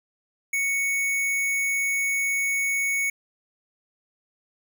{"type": "tone", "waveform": "square", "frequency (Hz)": 2221, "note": "C#7", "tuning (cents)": 3, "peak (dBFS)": -23, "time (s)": [0.53, 3.1], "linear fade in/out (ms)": 5, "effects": []}